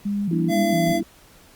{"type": "tone with vibrato", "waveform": "sine", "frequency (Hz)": 185, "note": "F#3", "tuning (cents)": 0, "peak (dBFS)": -21, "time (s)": [0.05, 0.93], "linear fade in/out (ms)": 10, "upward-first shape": "square", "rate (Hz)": 2.2, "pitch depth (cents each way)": 160}
{"type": "chord", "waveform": "sine", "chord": "E minor seventh", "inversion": "first", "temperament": "equal with one note detuned", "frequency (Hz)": [196, 240.9, 293.7, 329.6], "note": ["G3", "B3", "D4", "E4"], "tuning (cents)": [0, -43, 0, 0], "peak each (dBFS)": [-29, -29, -28, -24], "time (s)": [0.31, 1.03], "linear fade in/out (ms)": 5}
{"type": "tone", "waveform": "square", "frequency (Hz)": 678, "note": "E5", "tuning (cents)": 49, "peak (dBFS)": -22, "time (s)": [0.48, 1.01], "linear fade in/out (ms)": 50}
{"effects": ["pink hiss -51 dBFS RMS until 1.55 s", "Opus 48 kbps"]}